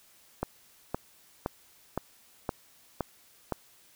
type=click train; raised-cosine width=1 ms; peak=-15 dBFS; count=7; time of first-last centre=0.43-3.523 s; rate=1.94 Hz; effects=white hiss -60 dBFS RMS until 3.95 s